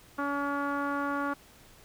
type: tone with low-pass filter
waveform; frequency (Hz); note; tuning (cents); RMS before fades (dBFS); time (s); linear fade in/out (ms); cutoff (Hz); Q
sawtooth; 283.5; C#4; +39; -31; 0.18-1.34; 10; 1300; 6
effects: pink hiss -56 dBFS RMS until 1.84 s